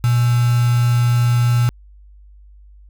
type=tone with quantisation; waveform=sine; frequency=120.5 Hz; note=B2; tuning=42 cents flat; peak=-12 dBFS; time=0.04-1.69 s; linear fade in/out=0 ms; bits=4; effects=added 50 Hz sine -41 dBFS peak until 2.89 s